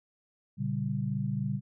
sine chord, G diminished, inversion first, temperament just, 117.6 / 141.12 / 196 Hz, Bb2 / Db3 / G3, +16 / +31 / 0 cents, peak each -34 / -32 / -33 dBFS, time 0.57-1.61 s, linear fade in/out 50 ms, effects none

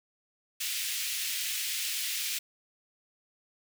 pink high-pass noise, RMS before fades -33 dBFS, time 0.6-2.39 s, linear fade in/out 10 ms, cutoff 2300 Hz, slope 24 dB/octave, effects none

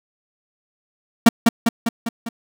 45% pulse tone with echo, 230.8 Hz, A#3, 17 cents flat, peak -5 dBFS, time 1.26-1.29 s, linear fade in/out 5 ms, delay 200 ms, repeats 5, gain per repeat -4 dB, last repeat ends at 2.29 s, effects none

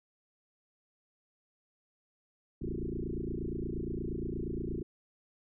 sine tone with frequency modulation, 196.3 Hz, G3, 3 cents sharp, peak -33 dBFS, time 2.61-4.83 s, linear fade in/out 10 ms, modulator 28.5 Hz, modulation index 6.8, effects none

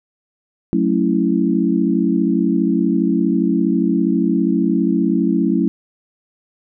sine chord, F# minor seventh, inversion none, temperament equal, 185 / 220 / 277.2 / 329.6 Hz, F#3 / A3 / C#4 / E4, 0 / 0 / 0 / 0 cents, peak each -19 dBFS, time 0.73-5.68 s, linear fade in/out 0 ms, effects none

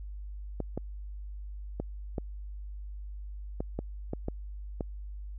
clicks, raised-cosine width 2 ms, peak -19 dBFS, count 9, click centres 0.603 / 0.776 / 1.8 / 2.182 / 3.605 / 3.79 / 4.134 / 4.284 / 4.808 s, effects added 50 Hz sine -38 dBFS peak until 5.38 s

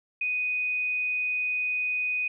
sine tone, 2490 Hz, D#7, 1 cent sharp, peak -25 dBFS, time 0.21-2.28 s, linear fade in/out 5 ms, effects none

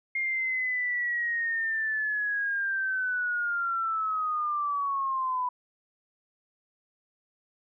sine linear sweep, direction down, 2128 to 987.8 Hz, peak -26 dBFS, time 0.15-5.49 s, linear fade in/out 5 ms, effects none

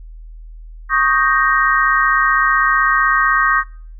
sine chord, Eb dominant seventh, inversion third, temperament equal, 1108.7 / 1244.5 / 1568 / 1864.7 Hz, Db6 / Eb6 / G6 / Bb6, 0 / 0 / 0 / 0 cents, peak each -17 dBFS, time 0.89-3.64 s, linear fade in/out 50 ms, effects noise-tail reverb RT60 0.5 s tail -25 dB re dry + added 40 Hz sine -32 dBFS peak until 3.99 s

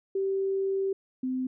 sine tone pair in turn, 388 / 257.3 Hz, G4 / C4, -18 / -29 cents, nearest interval perfect fifth, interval 711 cents, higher first, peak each -25 / -27 dBFS, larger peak first, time 0.15-0.93 / 1.23-1.47 s, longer first, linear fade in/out 5 ms, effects none

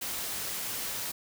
white noise, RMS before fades -35 dBFS, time 0.01-1.12 s, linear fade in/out 10 ms, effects none

